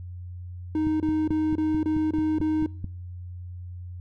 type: tone bursts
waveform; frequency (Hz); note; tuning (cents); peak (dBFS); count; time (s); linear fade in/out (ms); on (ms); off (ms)
triangle; 310.6; D#4; -3; -20; 7; 0.75-2.662; 2; 250; 27
type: click train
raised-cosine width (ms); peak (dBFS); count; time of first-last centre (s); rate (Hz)
5; -20; 10; 0.87-2.844; 4.56
effects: noise-tail reverb RT60 0.8 s tail -26 dB re dry + added 89 Hz sine -35 dBFS peak until 4 s